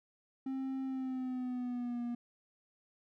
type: tone with pitch glide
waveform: triangle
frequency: 265.5 to 239.3 Hz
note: C4 to A#3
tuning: +25 to +46 cents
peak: -33 dBFS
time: 0.46-2.15 s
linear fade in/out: 5 ms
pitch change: -179 cents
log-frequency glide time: 0.84-2.02 s
effects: none